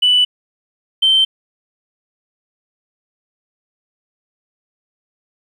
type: tone pair in turn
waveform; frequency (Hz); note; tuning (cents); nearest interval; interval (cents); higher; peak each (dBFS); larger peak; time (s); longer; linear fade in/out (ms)
sine; 2976 / 3110; F#7 / G7; +9 / -14; minor second; 77; second; -8; neither; 0.02-0.25 / 1.02-1.25; neither; 10
effects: tanh soft clip ceiling -5 dBFS + 8-bit